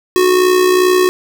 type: tone with amplitude modulation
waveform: square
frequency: 366.8 Hz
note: F#4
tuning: 15 cents flat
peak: -7 dBFS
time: 0.16-1.09 s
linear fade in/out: 0 ms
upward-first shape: sine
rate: 62.5 Hz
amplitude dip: 50%
effects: none